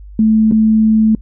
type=tone with dropouts; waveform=sine; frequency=218.8 Hz; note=A3; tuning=9 cents flat; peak=-7 dBFS; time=0.19-1.15 s; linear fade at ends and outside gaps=2 ms; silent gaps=0.513-0.521 s; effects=noise-tail reverb RT60 0.1 s tail -25 dB re dry + added 50 Hz sine -31 dBFS peak until 1.21 s